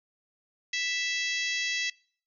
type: harmonic tone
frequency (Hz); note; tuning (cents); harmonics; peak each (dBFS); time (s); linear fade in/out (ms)
659.3; E5; 0; 3 / 4 / 5 / 6 / 7 / 8 / 9 / 10; -32 / -34 / -36 / -38 / -39 / -40 / -41 / -42; 0.73-1.9; 5
effects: noise-tail reverb RT60 0.5 s tail -24 dB re dry